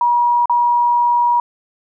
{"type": "tone with dropouts", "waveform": "sine", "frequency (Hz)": 959, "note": "A#5", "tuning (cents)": 49, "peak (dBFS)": -11, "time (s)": [0.01, 1.4], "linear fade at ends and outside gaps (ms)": 2, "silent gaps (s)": [0.457, 0.496], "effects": []}